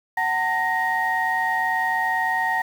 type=tone cluster; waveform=sine; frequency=750 / 899 / 1873 Hz; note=F#5 / A5 / A#6; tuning=+23 / +37 / +8 cents; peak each=-25 / -24 / -22 dBFS; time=0.17-2.62 s; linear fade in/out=5 ms; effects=tanh soft clip ceiling -12 dBFS + 7-bit